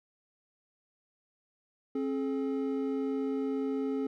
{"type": "tone pair together", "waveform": "triangle", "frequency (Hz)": [268.7, 427.1], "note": ["C4", "G#4"], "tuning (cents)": [46, 48], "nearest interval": "minor sixth", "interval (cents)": 802, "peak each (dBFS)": [-29, -32], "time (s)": [1.95, 4.07], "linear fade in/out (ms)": 5, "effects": []}